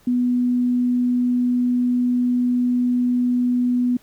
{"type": "tone", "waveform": "sine", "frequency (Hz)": 246.5, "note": "B3", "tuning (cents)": -3, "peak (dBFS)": -16, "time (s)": [0.07, 3.97], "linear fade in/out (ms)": 5, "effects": ["pink hiss -55 dBFS RMS until 4.02 s"]}